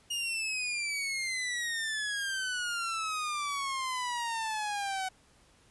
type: exponential sweep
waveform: sawtooth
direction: down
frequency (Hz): 2867 to 747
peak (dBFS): -28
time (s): 0.1-5.09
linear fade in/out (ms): 10
effects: pink hiss -63 dBFS RMS until 5.7 s + resampled to 24000 Hz